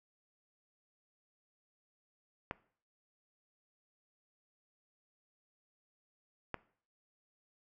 clicks, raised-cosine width 0.5 ms, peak -21 dBFS, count 2, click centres 2.511 / 6.543 s, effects noise-tail reverb RT60 0.5 s tail -20 dB re dry

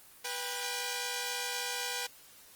5% pulse tone pair together, 490 / 795.3 Hz, B4 / G5, -14 / +25 cents, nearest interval minor sixth, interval 839 cents, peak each -25 dBFS, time 0.24-2.07 s, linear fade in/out 10 ms, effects white hiss -56 dBFS RMS until 2.55 s + Opus 24 kbps

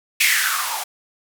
violet noise with band-pass filter sweep, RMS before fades -20 dBFS, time 0.2-0.84 s, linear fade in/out 10 ms, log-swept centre 2400 to 740 Hz, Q 6, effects none

